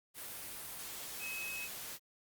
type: tone in noise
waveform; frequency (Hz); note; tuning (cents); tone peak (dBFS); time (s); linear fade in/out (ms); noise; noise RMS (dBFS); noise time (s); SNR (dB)
sine; 2563; E7; -49; -40; 1.19-1.69; 50; white; -45; 0.14-1.99; +2
effects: Opus 32 kbps